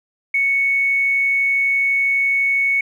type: tone with tanh clipping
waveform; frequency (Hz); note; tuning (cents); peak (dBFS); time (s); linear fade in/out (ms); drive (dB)
triangle; 2217; C#7; 0; -14; 0.34-2.81; 5; 2
effects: none